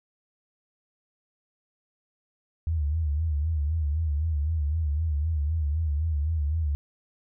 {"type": "tone with vibrato", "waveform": "sine", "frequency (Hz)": 76.9, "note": "D#2", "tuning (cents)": -20, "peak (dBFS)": -23, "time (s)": [2.67, 6.75], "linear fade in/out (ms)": 0, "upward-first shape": "sine", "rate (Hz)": 3.9, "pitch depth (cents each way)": 120, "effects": []}